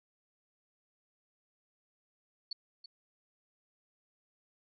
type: tone with echo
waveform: sine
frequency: 4435 Hz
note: C#8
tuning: in tune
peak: -35 dBFS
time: 2.51-2.53 s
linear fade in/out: 5 ms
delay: 330 ms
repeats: 1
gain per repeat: -12 dB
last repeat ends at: 2.86 s
effects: none